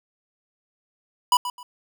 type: tone with echo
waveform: square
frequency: 984 Hz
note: B5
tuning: 7 cents flat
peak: -15 dBFS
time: 1.32-1.37 s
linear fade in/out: 2 ms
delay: 130 ms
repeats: 2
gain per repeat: -12 dB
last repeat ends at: 1.63 s
effects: none